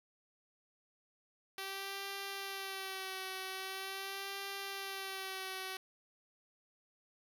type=tone with vibrato; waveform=5% pulse; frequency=386.4 Hz; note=G4; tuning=25 cents flat; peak=-29 dBFS; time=1.58-5.77 s; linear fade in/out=2 ms; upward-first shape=sine; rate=0.43 Hz; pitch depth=36 cents each way; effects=none